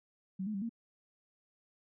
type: tone with pitch steps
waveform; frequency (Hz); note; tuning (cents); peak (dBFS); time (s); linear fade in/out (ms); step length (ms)
sine; 189.5 / 214.2 / 195.6 / 230.7; F#3 / A3 / G3 / A#3; +42 / -46 / -4 / -18; -34; 0.39-0.694; 10; 76
effects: none